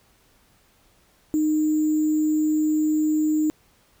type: tone with sample-and-hold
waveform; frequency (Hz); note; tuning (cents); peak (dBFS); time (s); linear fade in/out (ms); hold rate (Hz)
sine; 307.5; D#4; -20; -18; 1.34-3.5; 0; 7350
effects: pink hiss -60 dBFS RMS until 4 s